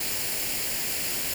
white noise with comb filter, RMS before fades -29 dBFS, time 0-1.34 s, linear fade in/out 5 ms, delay 0.41 ms, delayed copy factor +0.5, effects none

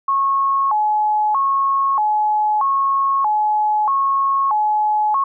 sine tone with vibrato, 964 Hz, B5, 42 cents flat, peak -14 dBFS, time 0.08-5.24 s, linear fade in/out 5 ms, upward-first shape square, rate 0.79 Hz, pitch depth 220 cents each way, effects none

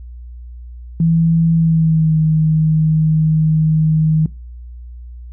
sine tone with pitch glide, 164.81 to 157.19 Hz, E3 to D#3, 0 to +18 cents, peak -10 dBFS, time 1-4.26 s, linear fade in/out 2 ms, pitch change -82 cents, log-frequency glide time 1.53-2.18 s, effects noise-tail reverb RT60 0.3 s tail -21 dB re dry + added 60 Hz sine -30 dBFS peak until 5.32 s

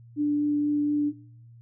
sine tone with vibrato, 293.7 Hz, D4, in tune, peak -21 dBFS, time 0.16-1.13 s, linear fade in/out 50 ms, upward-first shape triangle, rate 4.2 Hz, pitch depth 8 cents each way, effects noise-tail reverb RT60 0.6 s tail -20 dB re dry + added 117 Hz sine -47 dBFS peak until 1.61 s

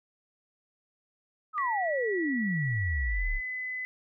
sine exponential sweep, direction down, 1313 to 30 Hz, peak -27 dBFS, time 1.53-3.41 s, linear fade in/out 50 ms
sine tone with pitch glide, 1944 to 2014 Hz, B6 to B6, -28 to +33 cents, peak -32 dBFS, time 1.58-3.85 s, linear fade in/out 0 ms, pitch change +61 cents, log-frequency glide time 3.05-3.25 s
effects none

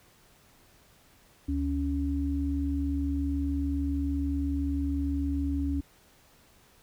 sine tone pair together, 73.42 / 279.8 Hz, D2 / C#4, 0 / +16 cents, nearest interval octave + major seventh, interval 2316 cents, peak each -29 / -29 dBFS, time 1.48-5.81 s, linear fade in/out 10 ms, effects pink hiss -60 dBFS RMS until 6.82 s

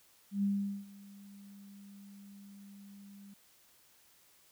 sine tone with ADSR envelope, 200 Hz, G3, 35 cents sharp, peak -27 dBFS, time 0.31-3.34 s, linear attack 120 ms, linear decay 420 ms, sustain -23 dB, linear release 6 ms, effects white hiss -65 dBFS RMS until 4.51 s

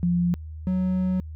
sine / triangle tone pair in turn, 174.61 / 184.99 Hz, F3 / F#3, 0 / 0 cents, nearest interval minor second, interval 100 cents, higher second, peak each -19 dBFS, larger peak neither, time 0.03-0.34 / 0.67-1.2 s, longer second, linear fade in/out 0 ms, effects added 78 Hz sine -34 dBFS peak until 1.35 s

